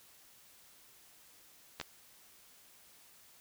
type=clicks; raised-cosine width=0.2 ms; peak=-21 dBFS; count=2; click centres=1.8 / 1.813 s; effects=white hiss -61 dBFS RMS until 3.4 s